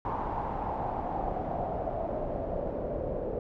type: noise with low-pass filter sweep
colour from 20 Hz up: pink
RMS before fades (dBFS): -33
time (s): 0.05-3.39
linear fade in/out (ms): 2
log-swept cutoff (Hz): 940 to 520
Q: 4.9
effects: none